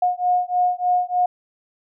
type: beating tone pair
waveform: sine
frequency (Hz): 719 / 722.3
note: F#5 / F#5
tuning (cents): -50 / -42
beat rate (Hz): 3.3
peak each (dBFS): -20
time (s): 0.02-1.26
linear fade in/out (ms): 5
effects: none